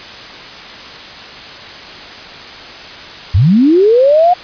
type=linear sweep; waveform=sine; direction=up; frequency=75.5 to 733 Hz; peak=-5 dBFS; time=3.34-4.34 s; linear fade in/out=10 ms; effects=white hiss -30 dBFS RMS until 4.43 s + resampled to 11025 Hz